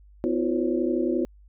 sine tone cluster, 252.1 / 326.5 / 357.9 / 515 / 558 Hz, B3 / E4 / F4 / C5 / C#5, +36 / -17 / +42 / -28 / +11 cents, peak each -27 / -27 / -26 / -33 / -34 dBFS, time 0.24-1.25 s, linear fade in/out 0 ms, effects added 50 Hz sine -49 dBFS peak until 1.48 s

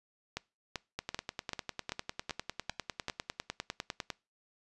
two click trains, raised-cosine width 0.2 ms, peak -18 / -18 dBFS, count 8 / 32, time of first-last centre 0.37-3.083 / 0.99-4.102 s, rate 2.58 / 9.96 Hz, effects noise-tail reverb RT60 0.3 s tail -23 dB re dry + resampled to 24000 Hz

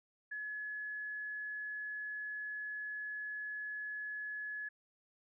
sine tone, 1700 Hz, G#6, 40 cents sharp, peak -39 dBFS, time 0.31-4.69 s, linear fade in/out 10 ms, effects none

